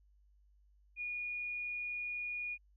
sine tone, 2444 Hz, D#7, 32 cents flat, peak -37 dBFS, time 0.96-2.58 s, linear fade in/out 50 ms, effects added 50 Hz sine -64 dBFS peak until 2.76 s

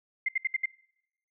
sine tone bursts, 2093 Hz, C7, in tune, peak -24 dBFS, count 5, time 0.26-0.658 s, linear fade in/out 5 ms, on 26 ms, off 67 ms, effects noise-tail reverb RT60 0.8 s tail -24 dB re dry

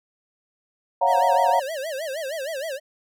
sine chord, Gb major seventh, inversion second, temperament equal, 554.4 / 698.5 / 740 / 932.3 Hz, Db5 / F5 / Gb5 / Bb5, 0 / 0 / 0 / 0 cents, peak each -24 / -22 / -22 / -20 dBFS, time 1.01-1.6 s, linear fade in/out 10 ms
square tone with vibrato, 587.3 Hz, D5, in tune, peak -28 dBFS, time 1.06-2.8 s, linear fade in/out 50 ms, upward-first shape sine, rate 6.4 Hz, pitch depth 210 cents each way
effects none

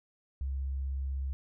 sine tone with vibrato, 67.5 Hz, C#2, 45 cents flat, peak -31 dBFS, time 0.41-1.33 s, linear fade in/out 0 ms, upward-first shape sine, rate 16 Hz, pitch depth 11 cents each way, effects none

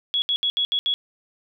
sine tone bursts at uneven times, 3356 Hz, G#7, 17 cents sharp, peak -19 dBFS, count 6, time 0.14-0.22 / 0.29-0.36 / 0.43-0.5 / 0.57-0.65 / 0.72-0.79 / 0.86-0.94 s, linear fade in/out 0 ms, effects none

